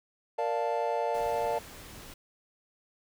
triangle chord, Bb major seventh, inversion none, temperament equal, 466.2 / 587.3 / 698.5 / 880 Hz, Bb4 / D5 / F5 / A5, 0 / 0 / 0 / 0 cents, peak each -31 dBFS, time 0.38-1.59 s, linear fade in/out 10 ms
pink noise, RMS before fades -47 dBFS, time 1.14-2.14 s, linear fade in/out 5 ms
effects none

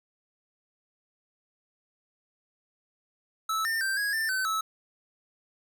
square tone with pitch steps, 1309 / 1806 / 1568 / 1656 / 1785 / 1526 / 1301 Hz, E6 / A6 / G6 / G#6 / A6 / G6 / E6, -13 / +45 / 0 / -5 / +24 / -47 / -23 cents, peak -27 dBFS, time 3.49-4.61 s, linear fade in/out 5 ms, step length 160 ms, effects none

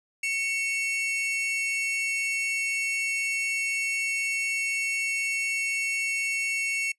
45% pulse tone pair together, 2221 / 2702 Hz, C#7 / E7, +3 / +42 cents, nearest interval minor third, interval 339 cents, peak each -28 / -30 dBFS, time 0.23-6.92 s, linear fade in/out 5 ms, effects noise-tail reverb RT60 0.1 s tail -24 dB re dry + resampled to 24000 Hz

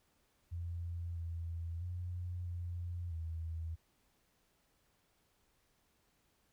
sine tone with pitch steps, 85.6 / 83.8 / 88.8 / 87.2 / 81.6 Hz, F2 / E2 / F2 / F2 / E2, -34 / +29 / +29 / -2 / -17 cents, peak -38 dBFS, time 0.51-3.76 s, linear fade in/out 20 ms, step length 650 ms, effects pink hiss -75 dBFS RMS until 6.52 s

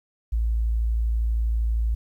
sine tone, 56.3 Hz, A1, 40 cents sharp, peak -20 dBFS, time 0.32-1.95 s, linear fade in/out 10 ms, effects 10-bit

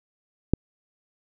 click, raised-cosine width 3 ms, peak -5 dBFS, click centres 0.536 s, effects none

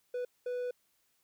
triangle tone bursts at uneven times, 493.9 Hz, B4, in tune, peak -31 dBFS, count 2, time 0.14-0.25 / 0.46-0.71 s, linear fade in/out 5 ms, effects white hiss -74 dBFS RMS until 1.23 s

